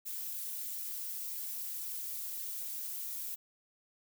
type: noise with flanger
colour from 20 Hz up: violet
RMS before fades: -40 dBFS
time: 0.05-3.36 s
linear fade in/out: 20 ms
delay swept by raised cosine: 2 to 4.6 ms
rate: 3.9 Hz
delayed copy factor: +0.9
effects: none